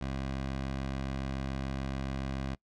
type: tone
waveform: 15% pulse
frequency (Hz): 67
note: C2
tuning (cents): +42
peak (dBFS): -27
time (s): 0.01-2.55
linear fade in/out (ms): 5
effects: noise-tail reverb RT60 0.1 s tail -23 dB re dry + low-pass 5000 Hz 12 dB/octave